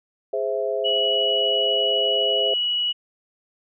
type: chord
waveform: sine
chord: Ab augmented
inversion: none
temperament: equal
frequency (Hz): 415.3 / 523.3 / 659.3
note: Ab4 / C5 / E5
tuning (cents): 0 / 0 / 0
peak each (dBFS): -26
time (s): 0.33-2.54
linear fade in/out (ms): 5
type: tone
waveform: sine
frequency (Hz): 2928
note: F#7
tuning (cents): -19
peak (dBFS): -20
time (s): 0.84-2.93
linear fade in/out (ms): 20
effects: none